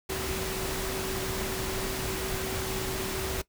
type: tone in noise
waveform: sine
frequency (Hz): 380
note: F#4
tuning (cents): +46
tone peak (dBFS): -35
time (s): 0.09-3.42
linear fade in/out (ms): 10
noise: pink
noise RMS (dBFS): -33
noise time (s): 0.09-3.42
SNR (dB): -5
effects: noise-tail reverb RT60 0.1 s tail -18 dB re dry